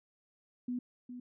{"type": "tone with echo", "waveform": "sine", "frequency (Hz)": 246.9, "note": "B3", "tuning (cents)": 0, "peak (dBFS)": -33, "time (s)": [0.68, 0.79], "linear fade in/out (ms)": 5, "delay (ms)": 410, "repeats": 1, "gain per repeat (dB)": -9, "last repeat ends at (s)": 1.2, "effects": []}